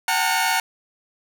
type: tone cluster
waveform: sawtooth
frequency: 754 / 819 / 906 / 1440 / 2202 Hz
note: F#5 / G#5 / A#5 / F#6 / C#7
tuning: +32 / -24 / -50 / -47 / -12 cents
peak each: -21 / -26 / -19 / -22 / -23 dBFS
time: 0.08-0.6 s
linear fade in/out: 2 ms
effects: none